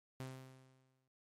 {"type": "tone with exponential decay", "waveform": "sawtooth", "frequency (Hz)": 130.81, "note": "C3", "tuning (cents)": 0, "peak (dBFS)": -39, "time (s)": [0.2, 1.08], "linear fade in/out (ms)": 0, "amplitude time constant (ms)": 190, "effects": ["noise-tail reverb RT60 0.1 s tail -26 dB re dry", "MP3 64 kbps"]}